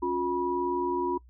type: tone cluster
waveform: sine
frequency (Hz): 276.8 / 357.5 / 973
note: C#4 / F4 / B5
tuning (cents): -2 / +41 / -26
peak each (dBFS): -34 / -28 / -30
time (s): 0.02-1.18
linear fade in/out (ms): 10
effects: noise-tail reverb RT60 0.1 s tail -23 dB re dry + added 61 Hz sine -51 dBFS peak until 1.29 s